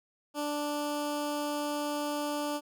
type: tone with notch filter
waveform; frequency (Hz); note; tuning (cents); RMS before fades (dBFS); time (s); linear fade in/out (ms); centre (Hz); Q
15% pulse; 293.7; D4; 0; -33; 0.34-2.61; 50; 2000; 1.6
effects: none